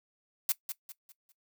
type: noise with echo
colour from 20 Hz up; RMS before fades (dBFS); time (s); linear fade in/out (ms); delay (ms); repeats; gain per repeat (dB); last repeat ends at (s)
blue; -27; 0.49-0.52; 2; 200; 4; -9; 1.32
effects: noise-tail reverb RT60 0.1 s tail -18 dB re dry